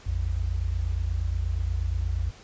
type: tone pair together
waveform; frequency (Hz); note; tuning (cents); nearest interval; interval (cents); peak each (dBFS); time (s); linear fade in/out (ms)
sine; 57 / 85.4; A#1 / F2; -38 / -38; perfect fifth; 700; -27; 0.06-2.31; 10
effects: pink hiss -50 dBFS RMS until 2.43 s + resampled to 16000 Hz